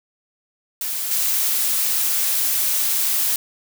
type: noise with level steps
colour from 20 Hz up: blue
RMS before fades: -25 / -20 dBFS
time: 0.81-3.36 s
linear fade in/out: 2 ms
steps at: 1.11 s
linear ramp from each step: 2 ms
effects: none